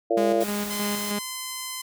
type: harmonic tone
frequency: 114.1 Hz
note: A#2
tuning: 37 cents flat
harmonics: 3 / 4 / 5 / 6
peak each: -25 / -25 / -25 / -25 dBFS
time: 0.1-0.44 s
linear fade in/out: 10 ms
type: tone with tremolo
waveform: sawtooth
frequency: 205.8 Hz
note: G#3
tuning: 16 cents flat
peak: -22 dBFS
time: 0.17-1.19 s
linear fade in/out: 5 ms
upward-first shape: square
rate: 3.2 Hz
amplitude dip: 45%
type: noise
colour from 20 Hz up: white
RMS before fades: -35 dBFS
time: 0.4-1.12 s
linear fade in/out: 10 ms
type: tone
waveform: 5% pulse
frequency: 1029 Hz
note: C6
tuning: 29 cents flat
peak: -19 dBFS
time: 0.7-1.82 s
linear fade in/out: 10 ms
effects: none